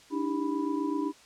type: tone cluster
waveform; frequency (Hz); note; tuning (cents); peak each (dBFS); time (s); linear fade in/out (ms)
sine; 290.4 / 318.3 / 394.5 / 988; D4 / D#4 / G4 / B5; -19 / +39 / +11 / 0; -30 / -32 / -36 / -37; 0.1-1.13; 50
effects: white hiss -55 dBFS RMS until 1.25 s + low-pass 7000 Hz 12 dB/octave